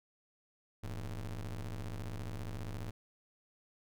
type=ring-modulated tone; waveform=40% pulse; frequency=65.5 Hz; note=C2; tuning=2 cents sharp; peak=-35 dBFS; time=0.83-2.91 s; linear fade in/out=10 ms; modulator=40.1 Hz; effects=none